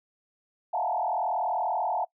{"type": "tone with frequency modulation", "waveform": "sine", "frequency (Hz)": 795, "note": "G5", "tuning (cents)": 24, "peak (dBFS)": -25, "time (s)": [0.73, 2.05], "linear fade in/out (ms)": 10, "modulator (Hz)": 40.8, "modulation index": 3.1, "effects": ["noise-tail reverb RT60 0.1 s tail -23 dB re dry"]}